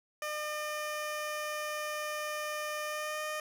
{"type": "tone with pitch glide", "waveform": "15% pulse", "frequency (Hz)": [604, 611.4], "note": ["D5", "D#5"], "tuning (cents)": [48, -30], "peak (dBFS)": -28, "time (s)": [0.22, 3.4], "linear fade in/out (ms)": 2, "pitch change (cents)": 22, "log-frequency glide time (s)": [2.85, 3.22], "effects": []}